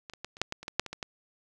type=clicks; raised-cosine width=0.2 ms; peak=-24 / -26 / -20 / -30 / -8 / -16 / -27 / -18 / -6 / -21 / -21 / -17 dBFS; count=12; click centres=0.098 / 0.136 / 0.246 / 0.369 / 0.416 / 0.524 / 0.63 / 0.681 / 0.796 / 0.863 / 0.93 / 1.028 s; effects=none

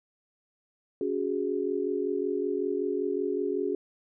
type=chord; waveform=sine; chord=C# suspended fourth; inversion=none; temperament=equal with one note detuned; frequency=281.5 / 370 / 415.3 Hz; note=C#4 / F#4 / G#4; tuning=+27 / 0 / 0 cents; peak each=-33 / -30 / -30 dBFS; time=1.01-3.75 s; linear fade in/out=2 ms; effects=none

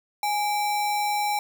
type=tone with sample-and-hold; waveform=sine; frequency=830.6 Hz; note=G#5; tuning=in tune; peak=-22 dBFS; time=0.23-1.39 s; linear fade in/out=2 ms; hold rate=3150 Hz; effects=none

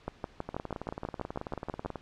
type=two click trains; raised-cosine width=1 ms; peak=-22 / -19 dBFS; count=28 / 12; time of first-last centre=0.49-1.957 / 0.08-1.86 s; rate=18.4 / 6.18 Hz; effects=pink hiss -58 dBFS RMS until 2.01 s + low-pass 4000 Hz 12 dB/octave

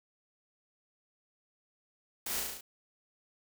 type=noise with echo; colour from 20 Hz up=white; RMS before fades=-37 dBFS; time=2.26-2.4 s; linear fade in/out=5 ms; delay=35 ms; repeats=6; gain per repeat=-2 dB; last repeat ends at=2.61 s; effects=none

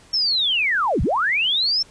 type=linear two-way sweep; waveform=sine; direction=down then up; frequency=5460 to 30.19 to 5460 Hz; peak=-17 dBFS; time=0.13-1.83 s; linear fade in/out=10 ms; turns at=1.02 s; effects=pink hiss -50 dBFS RMS until 1.9 s + resampled to 22050 Hz

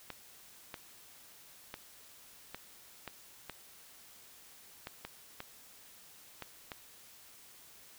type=clicks; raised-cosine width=0.3 ms; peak=-25 dBFS; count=11; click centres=0.103 / 0.742 / 1.741 / 2.546 / 3.077 / 3.497 / 4.871 / 5.05 / 5.404 / 6.423 / 6.718 s; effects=white hiss -57 dBFS RMS until 7.98 s

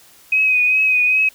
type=tone with vibrato; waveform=sine; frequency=2516 Hz; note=D#7; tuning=19 cents sharp; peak=-12 dBFS; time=0.32-1.29 s; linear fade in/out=5 ms; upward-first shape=triangle; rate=2.5 Hz; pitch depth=39 cents each way; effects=white hiss -48 dBFS RMS until 1.34 s

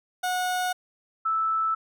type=tone pair in turn; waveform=30% pulse / sine; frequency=730 / 1315.4 Hz; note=F#5 / E6; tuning=-24 / -4 cents; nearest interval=minor seventh; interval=1020 cents; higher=second; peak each=-22 dBFS; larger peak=neither; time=0.23-0.73 / 1.25-1.75 s; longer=neither; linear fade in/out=10 ms; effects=none

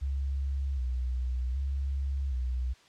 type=tone with vibrato; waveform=sine; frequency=65.41 Hz; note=C2; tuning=in tune; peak=-28 dBFS; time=0.01-2.74 s; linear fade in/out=20 ms; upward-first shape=square; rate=0.65 Hz; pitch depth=76 cents each way; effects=white hiss -59 dBFS RMS until 2.88 s + low-pass 5000 Hz 12 dB/octave

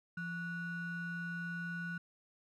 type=ring-modulated tone; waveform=triangle; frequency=649 Hz; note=E5; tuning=27 cents flat; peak=-33 dBFS; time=0.17-1.98 s; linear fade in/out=5 ms; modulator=821 Hz; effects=none

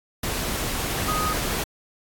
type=tone in noise; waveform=sine; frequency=1249 Hz; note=D#6; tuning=6 cents sharp; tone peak=-24 dBFS; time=1.08-1.33 s; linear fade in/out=5 ms; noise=pink; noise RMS=-27 dBFS; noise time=0.23-1.64 s; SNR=0 dB; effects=AAC 64 kbps

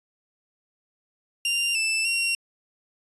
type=tone with pitch steps; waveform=sawtooth; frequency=2784 / 2645 / 2745 Hz; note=F7 / E7 / F7; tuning=-6 / +5 / -31 cents; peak=-19 dBFS; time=1.45-2.35 s; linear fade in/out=2 ms; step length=300 ms; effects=resampled to 24000 Hz

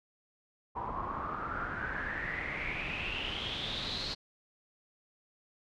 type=noise with low-pass filter sweep; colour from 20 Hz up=pink; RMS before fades=-37 dBFS; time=0.75-4.15 s; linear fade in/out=20 ms; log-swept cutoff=950 to 4400 Hz; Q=8.2; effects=none

